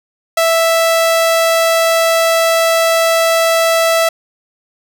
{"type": "tone", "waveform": "sawtooth", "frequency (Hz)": 659.3, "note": "E5", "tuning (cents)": 0, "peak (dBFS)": -6, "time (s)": [0.37, 4.09], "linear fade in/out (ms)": 5, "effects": []}